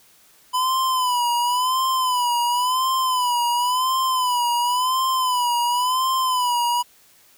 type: tone with vibrato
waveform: square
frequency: 1000 Hz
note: B5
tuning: 21 cents sharp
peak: -19 dBFS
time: 0.53-6.83 s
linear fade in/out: 20 ms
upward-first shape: sine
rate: 0.94 Hz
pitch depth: 81 cents each way
effects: white hiss -54 dBFS RMS until 7.37 s